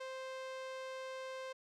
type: tone with low-pass filter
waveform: sawtooth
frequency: 523.3 Hz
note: C5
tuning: in tune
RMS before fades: -45 dBFS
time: 0-1.53 s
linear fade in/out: 10 ms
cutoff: 6000 Hz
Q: 0.55
effects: none